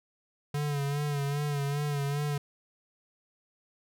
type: tone with vibrato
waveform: square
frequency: 143.9 Hz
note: D3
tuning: 35 cents flat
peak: -29 dBFS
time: 0.54-2.38 s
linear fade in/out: 5 ms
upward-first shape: sine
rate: 2.5 Hz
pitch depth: 47 cents each way
effects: none